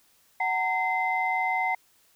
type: tone cluster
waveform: sine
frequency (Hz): 750 / 915 / 2066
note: F#5 / A#5 / C7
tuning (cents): +23 / -32 / -22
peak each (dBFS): -27 / -29 / -27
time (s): 0.4-1.75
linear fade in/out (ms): 5
effects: tanh soft clip ceiling -14 dBFS + white hiss -63 dBFS RMS until 2.15 s